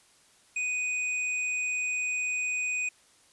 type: tone with tanh clipping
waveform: sine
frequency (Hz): 2489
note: D#7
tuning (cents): 0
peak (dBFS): -29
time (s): 0.56-2.89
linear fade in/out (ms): 5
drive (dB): 17
effects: white hiss -61 dBFS RMS until 3.32 s + resampled to 24000 Hz